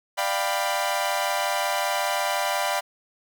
sawtooth chord, G dominant seventh, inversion second, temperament equal with one note detuned, 593.8 / 698.5 / 784 / 987.8 Hz, D5 / F5 / G5 / B5, +19 / 0 / 0 / 0 cents, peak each -25 dBFS, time 0.17-2.81 s, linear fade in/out 20 ms, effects none

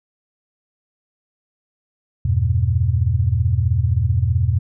sine chord, E minor, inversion none, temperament equal with one note detuned, 82.41 / 98 / 121.21 Hz, E2 / G2 / B2, 0 / 0 / -32 cents, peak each -19 dBFS, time 2.25-4.59 s, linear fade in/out 5 ms, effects none

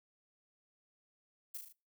violet noise with echo, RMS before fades -42 dBFS, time 1.54-1.58 s, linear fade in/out 10 ms, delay 37 ms, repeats 4, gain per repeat -4 dB, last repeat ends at 1.728 s, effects noise-tail reverb RT60 0.3 s tail -23 dB re dry

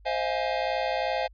square chord, F minor seventh, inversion second, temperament equal with one note detuned, 523.3 / 635.7 / 698.5 / 830.6 Hz, C5 / Eb5 / F5 / Ab5, 0 / +37 / 0 / 0 cents, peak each -32 dBFS, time 0.05-1.28 s, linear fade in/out 20 ms, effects added 50 Hz sine -50 dBFS peak until 1.33 s + resampled to 11025 Hz

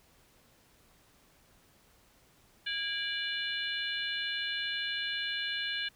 harmonic tone with a mistuned harmonic, 587.3 Hz, D5, in tune, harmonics 3 / 4 / 5 / 6 / 7, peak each -36 / -41 / -37 / -39 / -42 dBFS, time 2.66-5.89 s, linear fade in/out 10 ms, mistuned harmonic 3, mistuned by -130 cents, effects pink hiss -64 dBFS RMS until 5.95 s

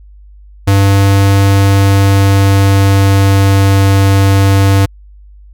square tone with pitch glide, 98.6 to 97.92 Hz, G2 to G2, +11 to -1 cents, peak -6 dBFS, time 0.67-4.86 s, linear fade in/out 10 ms, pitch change -12 cents, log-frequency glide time 1.44-3.88 s, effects added 50 Hz sine -34 dBFS peak until 5.53 s

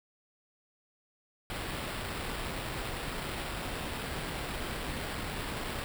pink noise with sample-and-hold, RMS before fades -37 dBFS, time 1.5-5.84 s, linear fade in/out 0 ms, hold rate 6300 Hz, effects none

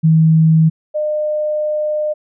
sine tone pair in turn, 160 / 606 Hz, D#3 / D#5, +49 / -46 cents, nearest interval octave + major seventh, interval 2305 cents, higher second, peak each -7 / -15 dBFS, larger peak first, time 0.03-0.7 / 0.94-2.14 s, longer second, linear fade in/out 20 ms, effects none

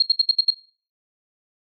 sine tone bursts, 4245 Hz, C8, 24 cents sharp, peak -11 dBFS, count 6, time 0-0.505 s, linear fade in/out 5 ms, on 25 ms, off 71 ms, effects noise-tail reverb RT60 0.4 s tail -19 dB re dry

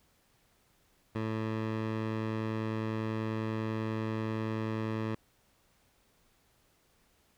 15% pulse tone with low-pass filter, 110.2 Hz, A2, 3 cents sharp, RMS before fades -34 dBFS, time 1.15-5.15 s, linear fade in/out 5 ms, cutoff 2800 Hz, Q 0.67, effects pink hiss -69 dBFS RMS until 7.37 s

